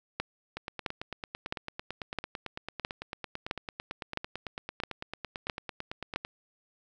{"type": "two click trains", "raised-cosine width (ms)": 0.3, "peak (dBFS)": [-20, -14], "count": [52, 10], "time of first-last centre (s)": [[0.57, 6.249], [0.2, 6.16]], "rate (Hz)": [8.98, 1.51], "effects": []}